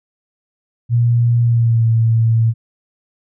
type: tone with pitch glide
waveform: sine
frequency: 118.7 to 113.73 Hz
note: A#2 to A#2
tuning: +32 to -42 cents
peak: -10 dBFS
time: 0.89-2.54 s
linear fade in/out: 50 ms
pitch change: -74 cents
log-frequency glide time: 1.42-1.87 s
effects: none